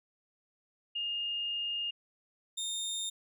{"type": "tone pair in turn", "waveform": ["sine", "25% pulse"], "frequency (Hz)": [2832, 3651], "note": ["F7", "A#7"], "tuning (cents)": [23, -37], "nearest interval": "major third", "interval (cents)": 440, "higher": "second", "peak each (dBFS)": [-32, -30], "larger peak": "second", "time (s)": [[0.95, 1.91], [2.57, 3.1]], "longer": "first", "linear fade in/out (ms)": 10, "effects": []}